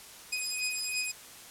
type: beating tone pair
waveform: 15% pulse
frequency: 2500 / 2503 Hz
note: D#7 / D#7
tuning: +8 / +10 cents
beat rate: 3 Hz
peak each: -27 dBFS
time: 0.32-1.12 s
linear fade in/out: 10 ms
effects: white hiss -49 dBFS RMS until 1.5 s + low-pass 12000 Hz 12 dB/octave

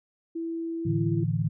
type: tone with pitch glide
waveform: sine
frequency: 330.7 to 336.1 Hz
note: E4 to E4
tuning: +6 to +34 cents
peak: -29 dBFS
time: 0.35-1.24 s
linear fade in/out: 10 ms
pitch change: +28 cents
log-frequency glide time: 0.78-1.06 s
type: chord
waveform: sine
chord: A suspended fourth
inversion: none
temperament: equal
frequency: 110 / 146.83 / 164.81 Hz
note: A2 / D3 / E3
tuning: 0 / 0 / 0 cents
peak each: -28 dBFS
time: 0.85-1.49 s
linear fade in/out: 10 ms
effects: none

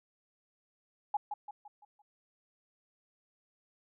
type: tone with echo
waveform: sine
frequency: 830.6 Hz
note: G#5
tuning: in tune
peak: -27 dBFS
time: 1.14-1.17 s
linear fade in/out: 5 ms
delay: 170 ms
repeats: 5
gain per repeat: -7 dB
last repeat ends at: 2.02 s
effects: none

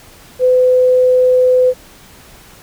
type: tone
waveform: sine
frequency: 506 Hz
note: B4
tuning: 42 cents sharp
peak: -7 dBFS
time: 0.39-1.74 s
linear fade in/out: 50 ms
effects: pink hiss -41 dBFS RMS until 2.62 s

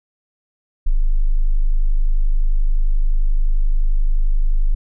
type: tone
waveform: sine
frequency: 25.73 Hz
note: G#0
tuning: 15 cents flat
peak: -11 dBFS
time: 0.86-4.75 s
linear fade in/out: 10 ms
effects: none

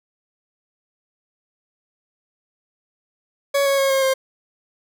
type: tone with pitch steps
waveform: 40% pulse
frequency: 560 / 552.3 / 544.7 / 537.2 / 529.8 Hz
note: C#5 / C#5 / C#5 / C5 / C5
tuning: +18 / -6 / -30 / +46 / +22 cents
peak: -15 dBFS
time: 3.54-4.14 s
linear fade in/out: 10 ms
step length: 120 ms
effects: none

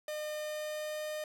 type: tone with pitch glide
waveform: 45% pulse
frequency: 607 to 610.9 Hz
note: D#5 to D#5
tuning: -43 to -32 cents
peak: -36 dBFS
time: 0.08-1.24 s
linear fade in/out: 2 ms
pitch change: +11 cents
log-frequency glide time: 0.36-1.05 s
effects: none

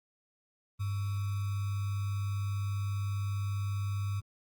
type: tone with sample-and-hold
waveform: sine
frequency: 100 Hz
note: G2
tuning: 35 cents sharp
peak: -30 dBFS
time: 0.79-4.21 s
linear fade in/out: 20 ms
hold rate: 1225 Hz
effects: Opus 24 kbps

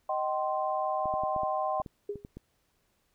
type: chord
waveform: sine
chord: C minor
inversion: first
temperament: equal with one note detuned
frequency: 622.3 / 767.4 / 1046.5 Hz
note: Eb5 / G5 / C6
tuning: 0 / -37 / 0 cents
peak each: -32 / -31 / -33 dBFS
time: 0.09-1.82 s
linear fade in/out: 5 ms
type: clicks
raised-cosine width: 3 ms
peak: -29 dBFS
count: 10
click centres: 1.057 / 1.139 / 1.236 / 1.363 / 1.434 / 1.8 / 1.862 / 2.157 / 2.249 / 2.37 s
type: tone with exponential decay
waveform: sine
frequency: 408.9 Hz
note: G#4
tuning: 27 cents flat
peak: -28 dBFS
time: 2.09-2.27 s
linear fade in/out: 5 ms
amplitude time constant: 37 ms
effects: pink hiss -73 dBFS RMS until 3.14 s

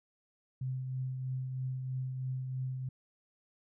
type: tone with tremolo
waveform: sine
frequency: 129.7 Hz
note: C3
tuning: 15 cents flat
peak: -32 dBFS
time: 0.61-2.89 s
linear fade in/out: 5 ms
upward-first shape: triangle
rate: 3.1 Hz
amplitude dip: 40%
effects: none

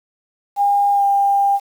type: tone with pitch glide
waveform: sine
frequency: 808 to 798.7 Hz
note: G#5 to G5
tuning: -48 to +32 cents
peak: -12 dBFS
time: 0.56-1.6 s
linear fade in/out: 50 ms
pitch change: -20 cents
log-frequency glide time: 0.92-1.04 s
effects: 7-bit

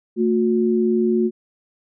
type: tone pair together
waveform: sine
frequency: 224.5 / 361.5 Hz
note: A3 / F#4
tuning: +35 / -40 cents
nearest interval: minor sixth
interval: 825 cents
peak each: -18 dBFS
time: 0.16-1.31 s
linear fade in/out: 50 ms
effects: none

